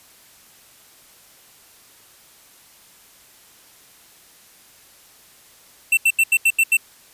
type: tone bursts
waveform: square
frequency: 2689 Hz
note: E7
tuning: 34 cents sharp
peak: -13 dBFS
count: 7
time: 5.92-6.77 s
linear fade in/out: 5 ms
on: 52 ms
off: 81 ms
effects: white hiss -50 dBFS RMS until 7.13 s + resampled to 32000 Hz